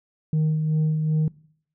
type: tone with tremolo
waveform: sine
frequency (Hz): 155.56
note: D#3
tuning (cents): 0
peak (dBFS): -15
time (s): 0.33-1.28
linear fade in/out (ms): 2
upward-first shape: sine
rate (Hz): 2.6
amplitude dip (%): 45
effects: noise-tail reverb RT60 0.6 s tail -23 dB re dry + tanh soft clip ceiling -17 dBFS